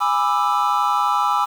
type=chord; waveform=triangle; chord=E dominant seventh; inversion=first; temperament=just; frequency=824.1 / 988.9 / 1186.7 / 1318.5 Hz; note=G#5 / B5 / D6 / E6; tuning=-14 / +2 / +18 / 0 cents; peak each=-20 dBFS; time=0-1.46 s; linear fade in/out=20 ms; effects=7-bit